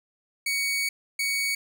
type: tone bursts at uneven times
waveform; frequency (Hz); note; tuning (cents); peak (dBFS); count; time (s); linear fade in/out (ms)
sawtooth; 2240; C#7; +18; -21; 2; 0.46-0.89 / 1.19-1.55; 5
effects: none